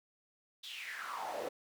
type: noise with high-pass filter sweep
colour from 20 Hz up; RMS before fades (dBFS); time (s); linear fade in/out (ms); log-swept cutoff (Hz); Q
brown; -42; 0.63-1.49; 10; 3700 to 460; 5.9
effects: none